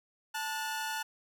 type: tone pair together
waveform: sawtooth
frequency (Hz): 880 / 1456.1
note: A5 / F#6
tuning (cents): 0 / -28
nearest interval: major sixth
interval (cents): 872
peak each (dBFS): -32 / -34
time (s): 0.34-1.03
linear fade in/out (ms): 10
effects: none